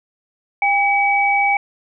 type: tone pair together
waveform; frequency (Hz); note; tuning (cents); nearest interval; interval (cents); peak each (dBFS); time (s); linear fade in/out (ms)
sine; 803 / 2278; G5 / C#7; +41 / +47; octave + tritone; 1806; -16; 0.62-1.57; 2
effects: none